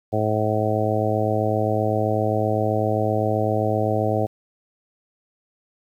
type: harmonic tone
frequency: 107.7 Hz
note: A2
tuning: 37 cents flat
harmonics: 1 / 2 / 3 / 4 / 5 / 6 / 7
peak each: -24 / -29 / -28 / -27 / -26 / -26 / -27 dBFS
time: 0.12-4.27 s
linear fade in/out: 20 ms
effects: 9-bit